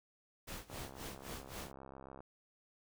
pink noise with tremolo, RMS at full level -45 dBFS, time 0.47-1.72 s, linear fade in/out 10 ms, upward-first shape sine, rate 3.8 Hz, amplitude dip 90%
click train, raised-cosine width 1 ms, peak -37 dBFS, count 102, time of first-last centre 0.7-2.205 s, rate 67.1 Hz
effects none

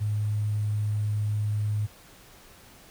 sine tone with sample-and-hold, 105.2 Hz, G#2, 23 cents sharp, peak -24 dBFS, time 0-1.87 s, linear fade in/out 20 ms, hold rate 8820 Hz, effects pink hiss -52 dBFS RMS until 2.9 s

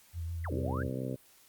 sine tone with vibrato, 84 Hz, E2, 33 cents sharp, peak -34 dBFS, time 0.13-0.91 s, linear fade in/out 50 ms, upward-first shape sine, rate 6.4 Hz, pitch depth 30 cents each way
sine exponential two-way sweep, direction down then up, 2217 to 268.4 to 1702 Hz, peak -38 dBFS, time 0.44-0.83 s, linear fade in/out 5 ms, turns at 0.52 s
harmonic tone, 64.8 Hz, C2, 16 cents flat, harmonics 2 / 3 / 4 / 5 / 6 / 7 / 8 / 9, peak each -37 / -42 / -39 / -45 / -44 / -44 / -43 / -46 dBFS, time 0.51-1.16 s, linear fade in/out 10 ms
effects white hiss -61 dBFS RMS until 1.48 s + Opus 48 kbps

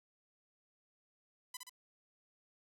5% pulse tone with echo, 1000 Hz, B5, 21 cents sharp, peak -30 dBFS, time 1.54-1.57 s, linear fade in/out 5 ms, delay 63 ms, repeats 2, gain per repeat -4 dB, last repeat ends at 1.696 s, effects none

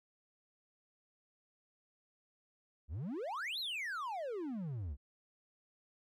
triangle exponential two-way sweep, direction up then down, 62.7 to 4308 to 62.7 Hz, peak -36 dBFS, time 2.88-4.97 s, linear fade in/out 50 ms, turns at 3.59 s, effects none

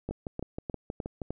two click trains, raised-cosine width 2 ms, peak -21 / -20 dBFS, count 8 / 5, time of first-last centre 0.11-1.218 / 0.09-1.306 s, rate 6.32 / 3.29 Hz, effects none

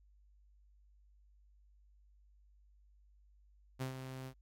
sawtooth tone with ADSR envelope, 130.81 Hz, C3, in tune, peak -32 dBFS, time 3.79-4.34 s, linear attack 26 ms, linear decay 110 ms, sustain -8 dB, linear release 70 ms, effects added 50 Hz sine -63 dBFS peak until 4.41 s + AAC 64 kbps

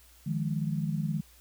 sine tone cluster, 154.1 / 173.1 / 209.3 Hz, D#3 / F3 / G#3, -16 / -15 / +14 cents, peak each -30 / -34 / -34 dBFS, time 0.26-1.21 s, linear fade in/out 10 ms, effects added 60 Hz sine -58 dBFS peak until 1.4 s + white hiss -59 dBFS RMS until 1.4 s

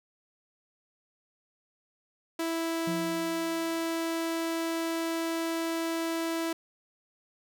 sawtooth tone, 329.6 Hz, E4, in tune, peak -25 dBFS, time 2.39-6.53 s, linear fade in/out 5 ms
triangle tone with exponential decay, 174.61 Hz, F3, in tune, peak -29 dBFS, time 2.87-4.02 s, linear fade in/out 5 ms, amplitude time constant 250 ms
effects none

